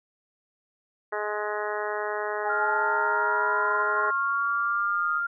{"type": "harmonic tone", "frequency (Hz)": 210, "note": "G#3", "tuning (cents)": 19, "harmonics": [2, 3, 4, 5, 6, 7, 8, 9], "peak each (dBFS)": [-32, -34, -35, -36, -37, -37, -38, -39], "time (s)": [1.12, 4.11], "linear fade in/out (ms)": 10}
{"type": "linear sweep", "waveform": "sine", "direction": "up", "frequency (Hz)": [821, 1256], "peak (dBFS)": -27, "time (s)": [2.43, 5.22], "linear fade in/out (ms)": 50}
{"type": "tone", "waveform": "sine", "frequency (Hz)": 1396.9, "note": "F6", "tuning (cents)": 0, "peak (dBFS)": -25, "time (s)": [2.49, 5.27], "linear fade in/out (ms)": 10}
{"effects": []}